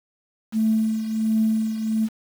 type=tone with tremolo; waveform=sine; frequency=220 Hz; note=A3; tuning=in tune; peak=-15 dBFS; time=0.52-2.09 s; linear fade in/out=50 ms; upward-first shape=triangle; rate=1.4 Hz; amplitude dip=70%; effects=tanh soft clip ceiling -11 dBFS + 7-bit